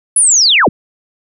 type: linear sweep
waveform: sine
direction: down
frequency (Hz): 10310 to 64.6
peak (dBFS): -6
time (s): 0.16-0.69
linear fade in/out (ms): 5
effects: none

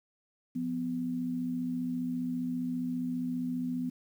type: tone pair together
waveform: sine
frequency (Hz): 175.1 / 250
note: F3 / B3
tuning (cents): +5 / +21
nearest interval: tritone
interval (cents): 616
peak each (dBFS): -38 / -31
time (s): 0.55-3.9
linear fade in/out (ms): 10
effects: 10-bit

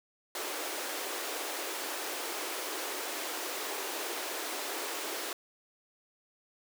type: high-pass noise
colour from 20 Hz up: pink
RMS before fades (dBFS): -37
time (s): 0.35-5.33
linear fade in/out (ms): 2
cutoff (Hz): 310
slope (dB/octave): 48
effects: none

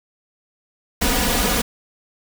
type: noise with comb filter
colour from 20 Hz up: pink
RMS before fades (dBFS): -19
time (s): 1.01-1.62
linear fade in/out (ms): 10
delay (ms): 4.1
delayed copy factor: +0.8
effects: none

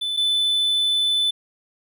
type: tone pair in turn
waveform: triangle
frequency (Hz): 3507 / 3507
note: A7 / A7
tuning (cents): -6 / -6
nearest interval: unison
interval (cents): 0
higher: neither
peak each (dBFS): -21 / -16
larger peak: second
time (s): 0.01-0.17 / 0.17-1.31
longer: second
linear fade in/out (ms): 10
effects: none

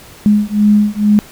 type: beating tone pair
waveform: sine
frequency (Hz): 207.7 / 209.9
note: G#3 / G#3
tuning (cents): 0 / +19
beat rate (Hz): 2.2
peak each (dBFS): -11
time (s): 0.26-1.19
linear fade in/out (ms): 0
effects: pink hiss -38 dBFS RMS until 1.31 s

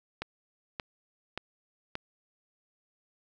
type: click train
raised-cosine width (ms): 0.3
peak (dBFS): -18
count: 4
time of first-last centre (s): 0.22-1.954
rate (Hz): 1.73
effects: none

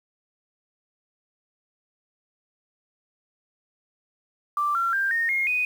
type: tone with pitch steps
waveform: sine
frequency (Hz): 1174.7 / 1365.1 / 1586.3 / 1843.3 / 2142 / 2489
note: D6 / F6 / G6 / A#6 / C7 / D#7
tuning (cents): 0 / -40 / +20 / -20 / +40 / 0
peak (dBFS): -21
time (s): 4.57-5.65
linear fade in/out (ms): 2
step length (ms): 180
effects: 8-bit

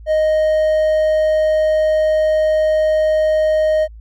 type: tone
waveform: triangle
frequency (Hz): 622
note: D#5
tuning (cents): -1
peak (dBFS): -10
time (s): 0.06-3.88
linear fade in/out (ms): 50
effects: added 55 Hz sine -34 dBFS peak until 4 s

